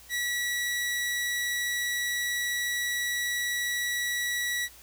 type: tone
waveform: sawtooth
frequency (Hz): 1939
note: B6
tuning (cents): -32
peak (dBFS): -24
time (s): 0.09-4.69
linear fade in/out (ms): 50
effects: added 60 Hz sine -58 dBFS peak until 4.82 s + white hiss -52 dBFS RMS until 4.82 s